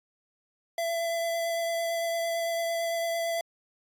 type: tone with vibrato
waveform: square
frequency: 671 Hz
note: E5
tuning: 31 cents sharp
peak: -28 dBFS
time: 0.78-3.41 s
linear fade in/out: 2 ms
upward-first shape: triangle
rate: 8.9 Hz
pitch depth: 13 cents each way
effects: AAC 64 kbps